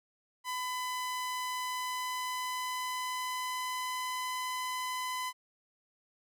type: tone with pitch glide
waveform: sawtooth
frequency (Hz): 1005 to 1010.8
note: B5 to B5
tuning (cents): +30 to +40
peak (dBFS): -30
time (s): 0.44-5.33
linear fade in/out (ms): 50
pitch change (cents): +10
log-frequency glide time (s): 1.67-4.37
effects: none